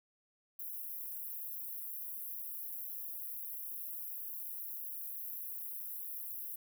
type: high-pass noise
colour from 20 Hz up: white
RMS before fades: -43 dBFS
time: 0.59-6.56 s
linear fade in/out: 5 ms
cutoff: 11000 Hz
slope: 96 dB/octave
effects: none